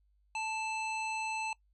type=harmonic tone with a mistuned harmonic; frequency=880 Hz; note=A5; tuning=in tune; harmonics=1 / 3 / 5 / 7 / 9; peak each=-36 / -37 / -49 / -52 / -49 dBFS; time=0.35-1.53 s; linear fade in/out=2 ms; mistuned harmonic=5; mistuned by=-110 cents; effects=noise-tail reverb RT60 0.1 s tail -22 dB re dry + added 50 Hz sine -67 dBFS peak until 1.73 s